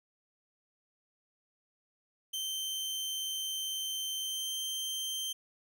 sawtooth tone with pitch glide, 3111 to 3136 Hz, G7 to G7, -14 to 0 cents, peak -31 dBFS, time 2.33-5.33 s, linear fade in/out 10 ms, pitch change +14 cents, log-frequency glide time 4.19-4.56 s, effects none

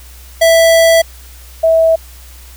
square / sine tone pair in turn, 659.3 / 651 Hz, E5 / E5, 0 / -22 cents, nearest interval unison, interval 22 cents, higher first, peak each -6 dBFS, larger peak neither, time 0.41-1.02 / 1.63-1.96 s, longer first, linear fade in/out 10 ms, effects added 62 Hz sine -34 dBFS peak until 2.56 s + white hiss -40 dBFS RMS until 2.56 s

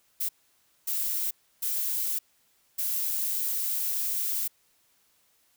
violet noise bursts at uneven times, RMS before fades -29 dBFS, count 4, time 0.2-0.29 / 0.87-1.31 / 1.62-2.19 / 2.78-4.48 s, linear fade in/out 10 ms, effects white hiss -67 dBFS RMS until 5.56 s

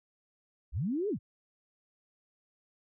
sine linear two-way sweep, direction up then down, 43.65 to 440 to 58.4 Hz, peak -29 dBFS, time 0.72-1.19 s, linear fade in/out 50 ms, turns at 1.09 s, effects none

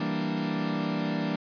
40% pulse chord, E half-diminished seventh, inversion none, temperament equal, 164.81 / 196 / 233.1 / 293.7 Hz, E3 / G3 / Bb3 / D4, 0 / 0 / 0 / 0 cents, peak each -32 dBFS, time 0-1.36 s, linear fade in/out 5 ms, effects resampled to 11025 Hz

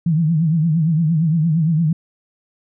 sine tone with vibrato, 161 Hz, E3, 41 cents flat, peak -13 dBFS, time 0.06-1.93 s, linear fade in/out 5 ms, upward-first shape triangle, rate 8.7 Hz, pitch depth 140 cents each way, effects none

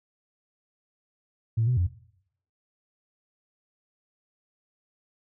sine tone with pitch steps, 112.8 / 124.6 / 88.8 Hz, A2 / B2 / F2, +44 / +16 / +29 cents, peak -20 dBFS, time 1.57-1.87 s, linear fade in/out 10 ms, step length 100 ms, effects noise-tail reverb RT60 0.7 s tail -18 dB re dry + tanh soft clip ceiling -16 dBFS

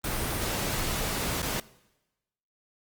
pink noise with dropouts, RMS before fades -30 dBFS, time 0.04-1.6 s, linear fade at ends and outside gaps 2 ms, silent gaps 1.42-1.427 s, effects noise-tail reverb RT60 1.0 s tail -21 dB re dry + Opus 32 kbps

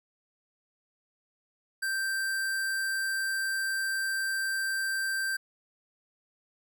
square tone, 1568 Hz, G6, in tune, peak -29 dBFS, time 1.82-5.37 s, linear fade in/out 10 ms, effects none

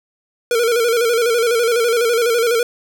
square tone with vibrato, 467.4 Hz, A#4, 5 cents sharp, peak -14 dBFS, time 0.51-2.63 s, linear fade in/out 2 ms, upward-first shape square, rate 12 Hz, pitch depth 57 cents each way, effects none

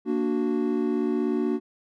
triangle chord, Bb augmented, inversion none, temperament equal, 233.1 / 293.7 / 370 Hz, Bb3 / D4 / F#4, 0 / 0 / 0 cents, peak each -25 dBFS, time 0.05-1.6 s, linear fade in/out 50 ms, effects none

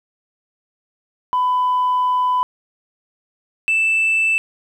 sine tone pair in turn, 1000 / 2645 Hz, B5 / E7, +21 / +5 cents, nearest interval octave + perfect fourth, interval 1684 cents, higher second, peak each -13 / -12 dBFS, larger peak second, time 1.33-2.43 / 3.68-4.38 s, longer first, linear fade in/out 0 ms, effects tanh soft clip ceiling -12 dBFS + 9-bit

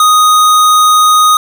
square tone, 1244.5 Hz, D#6, in tune, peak -5 dBFS, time 0-1.37 s, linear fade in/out 2 ms, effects none

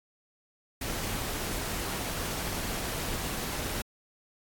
pink noise, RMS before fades -34 dBFS, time 0.81-3.82 s, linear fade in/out 5 ms, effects AAC 64 kbps

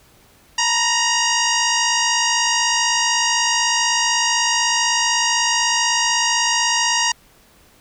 sine tone with frequency modulation, 1914 Hz, A#6, 45 cents sharp, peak -15 dBFS, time 0.58-7.12 s, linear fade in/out 5 ms, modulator 943 Hz, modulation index 5.2, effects pink hiss -52 dBFS RMS until 7.8 s

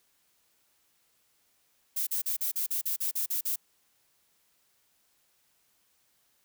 violet noise bursts, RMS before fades -30 dBFS, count 11, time 1.96-3.56 s, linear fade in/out 10 ms, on 110 ms, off 39 ms, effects white hiss -70 dBFS RMS until 6.44 s

